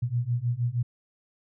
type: beating tone pair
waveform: sine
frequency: 117.4 / 123.8 Hz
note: A#2 / B2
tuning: +13 / +5 cents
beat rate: 6.4 Hz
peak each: -28 / -27 dBFS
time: 0.02-0.83 s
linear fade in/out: 10 ms
effects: none